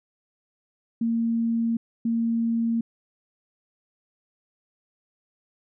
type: tone pair in turn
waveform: sine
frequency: 230 / 230 Hz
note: A#3 / A#3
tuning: -23 / -23 cents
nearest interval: unison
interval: 0 cents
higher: neither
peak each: -21 / -21 dBFS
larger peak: neither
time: 1.01-1.77 / 2.05-2.81 s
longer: neither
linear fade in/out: 5 ms
effects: none